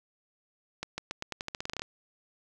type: accelerating click train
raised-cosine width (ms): 0.2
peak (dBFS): -17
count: 15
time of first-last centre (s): 0.83-1.82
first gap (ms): 150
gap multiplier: 0.87
effects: none